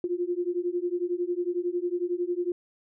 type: beating tone pair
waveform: sine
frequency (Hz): 347.5 / 358.5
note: F4 / F4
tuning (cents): -9 / +45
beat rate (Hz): 11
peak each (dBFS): -29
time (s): 0.04-2.52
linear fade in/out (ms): 2
effects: none